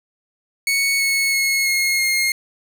sawtooth tone with pitch steps, 2217 / 2197 / 2176 / 2156 / 2137 Hz, C#7 / C#7 / C#7 / C#7 / C7, 0 / -16 / -33 / -49 / +36 cents, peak -13 dBFS, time 0.67-2.32 s, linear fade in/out 2 ms, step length 330 ms, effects none

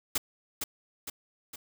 white noise with echo, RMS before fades -28 dBFS, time 0.15-0.18 s, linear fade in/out 5 ms, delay 460 ms, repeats 3, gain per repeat -5 dB, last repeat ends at 1.56 s, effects none

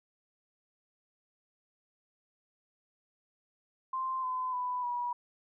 sine tone with pitch steps, 1045 / 1019.4 / 994.4 / 970 Hz, C6 / C6 / B5 / B5, -2 / -45 / +12 / -31 cents, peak -31 dBFS, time 3.93-5.13 s, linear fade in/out 5 ms, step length 300 ms, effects none

